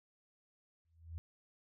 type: tone with exponential growth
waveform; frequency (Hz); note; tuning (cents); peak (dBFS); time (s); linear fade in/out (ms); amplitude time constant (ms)
sine; 82.41; E2; 0; -38; 0.85-1.18; 0; 70
effects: none